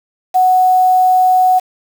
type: tone with quantisation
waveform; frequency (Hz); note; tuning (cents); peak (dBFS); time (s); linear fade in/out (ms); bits
sine; 740; F#5; 0; -7; 0.34-1.6; 20; 5
effects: none